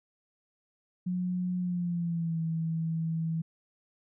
sine tone with pitch glide, 180.6 to 162.77 Hz, F#3 to E3, -42 to -22 cents, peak -28 dBFS, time 1.06-3.42 s, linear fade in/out 10 ms, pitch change -180 cents, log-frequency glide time 1.59-2.4 s, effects none

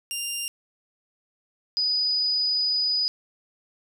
15% pulse / sine tone pair in turn, 2794 / 4963 Hz, F7 / D#8, 0 / -5 cents, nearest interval minor seventh, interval 995 cents, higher second, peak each -21 dBFS, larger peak neither, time 0.11-0.48 / 1.77-3.08 s, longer second, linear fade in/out 0 ms, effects none

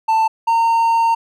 triangle tone pair in turn, 888 / 916.7 Hz, A5 / A#5, +16 / -29 cents, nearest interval minor second, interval 55 cents, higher second, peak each -10 dBFS, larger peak neither, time 0.08-0.28 / 0.47-1.15 s, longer second, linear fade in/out 10 ms, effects none

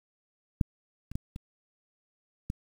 clicks, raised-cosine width 5 ms, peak -11 / -29 / -19 / -26 / -19 dBFS, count 5, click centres 0.612 / 1.116 / 1.155 / 1.361 / 2.501 s, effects 8-bit

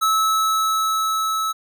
square tone with level ramp, 1300 Hz, E6, 24 cents flat, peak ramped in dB -16 to -21 dBFS, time 0.01-1.53 s, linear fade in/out 20 ms, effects none

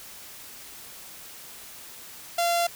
sawtooth tone with notch filter, 688 Hz, F5, 26 cents flat, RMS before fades -24 dBFS, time 2.38-2.67 s, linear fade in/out 5 ms, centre 1700 Hz, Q 1.6, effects white hiss -44 dBFS RMS until 2.75 s

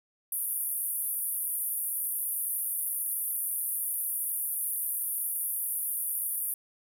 pink band-pass noise, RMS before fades -32 dBFS, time 0.32-6.54 s, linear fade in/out 2 ms, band 9600 to 15000 Hz, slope 96 dB/octave, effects none

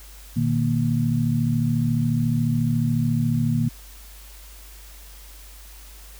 sine tone cluster, 118.7 / 152.8 / 233 Hz, A#2 / D#3 / A#3, +32 / -31 / -1 cents, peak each -23 dBFS, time 0.36-3.69 s, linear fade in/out 10 ms, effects added 50 Hz sine -42 dBFS peak until 6.19 s + white hiss -47 dBFS RMS until 6.19 s

